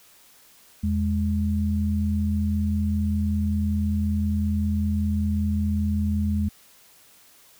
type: tone pair together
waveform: sine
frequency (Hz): 82.41 / 207.7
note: E2 / G#3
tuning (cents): 0 / 0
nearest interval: octave + major third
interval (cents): 1600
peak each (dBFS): -23 / -24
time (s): 0.83-6.49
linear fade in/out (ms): 10
effects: white hiss -54 dBFS RMS until 7.59 s